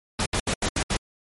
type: noise bursts at uneven times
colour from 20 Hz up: pink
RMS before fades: -24 dBFS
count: 6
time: 0.19-0.26 / 0.33-0.4 / 0.47-0.54 / 0.62-0.69 / 0.76-0.83 / 0.9-0.97 s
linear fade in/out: 5 ms
effects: MP3 48 kbps